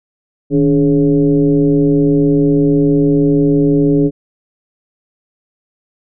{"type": "tone with frequency modulation", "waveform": "sine", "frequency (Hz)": 287.1, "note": "D4", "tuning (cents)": -39, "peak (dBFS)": -8, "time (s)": [0.5, 4.11], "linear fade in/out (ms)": 50, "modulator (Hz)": 132, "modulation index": 1.1, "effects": []}